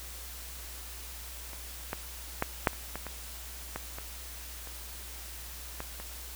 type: clicks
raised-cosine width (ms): 0.5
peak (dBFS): -29 / -17 / -12 / -7 / -30 / -21 / -23 / -19 / -25 / -30 / -21 / -26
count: 12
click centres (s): 1.533 / 1.931 / 2.424 / 2.672 / 2.732 / 2.956 / 3.067 / 3.76 / 3.985 / 4.673 / 5.804 / 6
effects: added 60 Hz sine -45 dBFS peak until 6.35 s + white hiss -45 dBFS RMS until 6.35 s